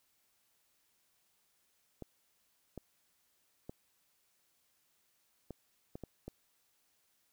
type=clicks; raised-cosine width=2 ms; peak=-30 dBFS; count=7; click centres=2.023 / 2.777 / 3.695 / 5.507 / 5.955 / 6.037 / 6.28 s; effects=white hiss -75 dBFS RMS until 7.32 s